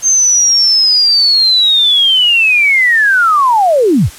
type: linear sweep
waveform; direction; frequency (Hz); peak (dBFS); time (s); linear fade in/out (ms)
sine; down; 6380 to 46.4; -6; 0.02-4.1; 50
effects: white hiss -33 dBFS RMS until 4.18 s + low-pass 11000 Hz 12 dB/octave